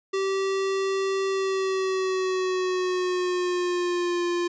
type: tone with pitch glide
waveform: square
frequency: 387.4 to 349.1 Hz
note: G4 to F4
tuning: -20 to -1 cents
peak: -24 dBFS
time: 0.13-4.48 s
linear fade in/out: 10 ms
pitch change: -181 cents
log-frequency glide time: 1.28-4.25 s
effects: resampled to 16000 Hz